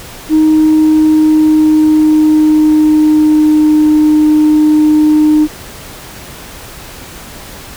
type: tone with pitch glide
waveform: sine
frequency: 311.7 to 305.1 Hz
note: D#4 to D#4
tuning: +3 to -34 cents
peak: -3 dBFS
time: 0.29-5.48 s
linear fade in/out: 50 ms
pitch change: -37 cents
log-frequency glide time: 0.45-3.94 s
effects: tanh soft clip ceiling -2 dBFS + pink hiss -30 dBFS RMS until 7.76 s